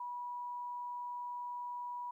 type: tone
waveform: sine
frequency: 975 Hz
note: B5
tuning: 23 cents flat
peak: -39 dBFS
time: 0-2.11 s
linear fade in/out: 5 ms
effects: 13-bit